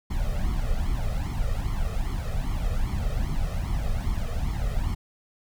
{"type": "noise with flanger", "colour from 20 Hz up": "brown", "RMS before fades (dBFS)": -26, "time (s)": [0.1, 4.95], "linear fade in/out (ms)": 10, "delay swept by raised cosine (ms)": [0.92, 1.63], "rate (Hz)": 2.5, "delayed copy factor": 0.85, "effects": []}